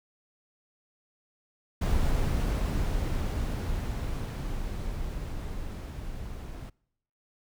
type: noise with level ramp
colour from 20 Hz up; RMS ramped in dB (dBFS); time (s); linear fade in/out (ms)
brown; -25 to -39; 1.81-6.7; 10
effects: noise-tail reverb RT60 0.8 s tail -26 dB re dry